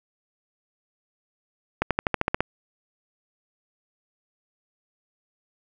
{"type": "accelerating click train", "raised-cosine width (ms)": 0.5, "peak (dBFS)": -6, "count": 9, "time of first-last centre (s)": [1.82, 2.406], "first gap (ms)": 87, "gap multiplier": 0.95, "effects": []}